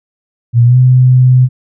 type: tone with pitch glide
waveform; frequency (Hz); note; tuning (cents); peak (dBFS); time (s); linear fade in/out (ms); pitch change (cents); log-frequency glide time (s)
sine; 118.8 to 127.33; A#2 to C3; +33 to -47; -3; 0.53-1.49; 50; +120; 0.64-0.77
effects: none